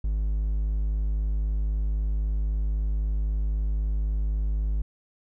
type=tone; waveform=triangle; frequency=51.91 Hz; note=G#1; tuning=in tune; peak=-21 dBFS; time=0.04-4.82 s; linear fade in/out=5 ms; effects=none